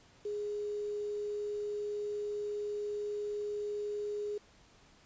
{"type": "tone with quantisation", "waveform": "sine", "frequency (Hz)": 415.3, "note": "G#4", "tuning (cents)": 0, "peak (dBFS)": -34, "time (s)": [0.25, 4.38], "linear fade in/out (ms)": 5, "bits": 9, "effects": ["pink hiss -62 dBFS RMS until 5.05 s", "resampled to 16000 Hz"]}